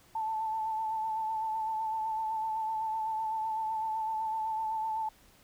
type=tone with vibrato; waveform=sine; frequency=880 Hz; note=A5; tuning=in tune; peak=-30 dBFS; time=0.15-5.09 s; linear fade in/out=5 ms; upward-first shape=sine; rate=7.9 Hz; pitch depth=29 cents each way; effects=pink hiss -61 dBFS RMS until 5.43 s